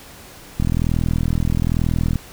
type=click train; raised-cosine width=5 ms; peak=-7 dBFS; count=65; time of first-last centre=0.6-2.157 s; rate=41.1 Hz; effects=pink hiss -41 dBFS RMS until 2.32 s